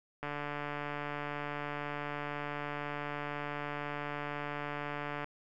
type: click train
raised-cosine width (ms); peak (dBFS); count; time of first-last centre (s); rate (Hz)
0.5; -23; 733; 0.23-5.244; 146
effects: none